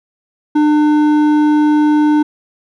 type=tone with hard clipping; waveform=triangle; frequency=300 Hz; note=D4; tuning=37 cents sharp; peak=-10 dBFS; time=0.55-2.23 s; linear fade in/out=10 ms; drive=12 dB; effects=none